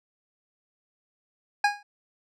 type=tone with exponential decay; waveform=25% pulse; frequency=821 Hz; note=G#5; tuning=20 cents flat; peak=-12 dBFS; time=1.64-1.83 s; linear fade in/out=5 ms; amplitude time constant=41 ms; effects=low-pass 5000 Hz 12 dB/octave